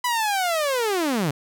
sawtooth linear sweep, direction down, 1000 to 130.81 Hz, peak -17 dBFS, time 0.04-1.31 s, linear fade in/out 5 ms, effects none

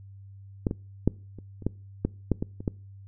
clicks, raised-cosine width 3 ms, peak -11 / -16 / -7 / -28 / -29 / -12 / -11 / -9 / -15 / -25 / -13 dBFS, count 11, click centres 0.668 / 0.711 / 1.076 / 1.387 / 1.623 / 1.666 / 2.05 / 2.317 / 2.425 / 2.605 / 2.678 s, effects noise-tail reverb RT60 0.4 s tail -24 dB re dry + added 98 Hz sine -44 dBFS peak until 3.07 s

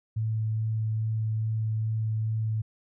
sine tone with vibrato, 110 Hz, A2, in tune, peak -25 dBFS, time 0.16-2.62 s, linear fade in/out 10 ms, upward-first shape sine, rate 2.4 Hz, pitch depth 8 cents each way, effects none

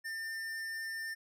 sine tone with hard clipping, 1798 Hz, A6, 37 cents sharp, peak -39 dBFS, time 0.04-1.15 s, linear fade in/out 20 ms, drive 14 dB, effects none

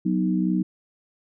sine chord, B major, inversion second, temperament equal, 185 / 246.9 / 311.1 Hz, F#3 / B3 / D#4, 0 / 0 / 0 cents, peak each -22 / -27 / -25 dBFS, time 0.05-0.63 s, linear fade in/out 10 ms, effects none

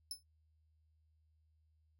25% pulse tone with exponential decay, 5260 Hz, E8, 5 cents flat, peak -32 dBFS, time 0.11-0.23 s, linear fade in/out 2 ms, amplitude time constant 24 ms, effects noise-tail reverb RT60 0.1 s tail -20 dB re dry + added 78 Hz sine -70 dBFS peak until 1.99 s

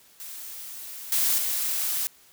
blue noise with level steps, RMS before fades -39 / -23 / -27 dBFS, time 0.2-2.07 s, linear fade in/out 0 ms, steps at 1.12 / 1.38 s, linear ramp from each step 2 ms, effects white hiss -56 dBFS RMS until 2.32 s

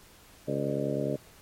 harmonic tone with a mistuned harmonic, 70 Hz, C#2, 18 cents sharp, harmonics 2 / 3 / 4 / 5 / 6 / 7 / 8 / 9, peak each -34 / -36 / -34 / -38 / -35 / -36 / -40 / -34 dBFS, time 0.47-1.17 s, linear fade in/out 20 ms, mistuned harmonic 9, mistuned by -68 cents, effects pink hiss -55 dBFS RMS until 1.41 s + MP3 64 kbps

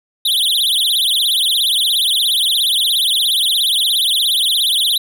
square tone with vibrato, 3488 Hz, A7, 16 cents flat, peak -13 dBFS, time 0.25-4.98 s, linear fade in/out 5 ms, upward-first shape triangle, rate 17 Hz, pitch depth 280 cents each way, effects none

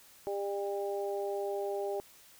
harmonic tone, 200 Hz, G3, 35 cents sharp, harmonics 2 / 3 / 4, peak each -34 / -38 / -40 dBFS, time 0.27-2 s, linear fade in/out 0 ms, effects white hiss -58 dBFS RMS until 2.39 s

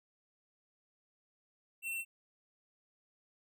square tone, 2704 Hz, E7, 43 cents sharp, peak -37 dBFS, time 1.82-2.05 s, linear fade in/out 50 ms, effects none

